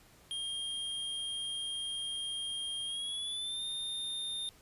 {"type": "tone with pitch glide", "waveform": "square", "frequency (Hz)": [3219, 3634], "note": ["G7", "A#7"], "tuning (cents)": [45, -45], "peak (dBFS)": -36, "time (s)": [0.31, 4.49], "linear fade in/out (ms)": 0, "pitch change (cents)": 210, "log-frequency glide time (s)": [2.85, 3.64], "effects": ["pink hiss -61 dBFS RMS until 4.61 s", "resampled to 32000 Hz"]}